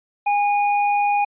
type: tone with hard clipping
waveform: sine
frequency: 819 Hz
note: G#5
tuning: 24 cents flat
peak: -18 dBFS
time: 0.26-1.25 s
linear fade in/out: 10 ms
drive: 16 dB
effects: resampled to 8000 Hz